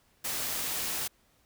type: noise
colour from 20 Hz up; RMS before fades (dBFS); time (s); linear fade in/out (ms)
white; -33; 0.24-1.08; 10
effects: pink hiss -67 dBFS RMS until 1.45 s